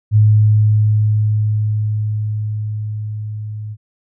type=tone with level ramp; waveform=sine; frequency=106.7 Hz; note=G#2; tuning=47 cents sharp; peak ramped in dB=-6 to -24 dBFS; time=0.11-3.77 s; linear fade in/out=50 ms; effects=none